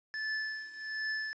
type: tone with tremolo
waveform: square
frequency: 1742 Hz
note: A6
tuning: 18 cents flat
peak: -32 dBFS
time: 0.14-1.33 s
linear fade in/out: 0 ms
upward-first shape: triangle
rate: 1.3 Hz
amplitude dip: 85%
effects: resampled to 16000 Hz + 10-bit